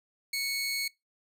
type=tone pair together; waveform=25% pulse; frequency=2217 / 4211 Hz; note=C#7 / C8; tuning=0 / +10 cents; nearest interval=major seventh; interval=1110 cents; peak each=-27 / -31 dBFS; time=0.33-0.88 s; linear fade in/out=5 ms; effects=noise-tail reverb RT60 0.2 s tail -23 dB re dry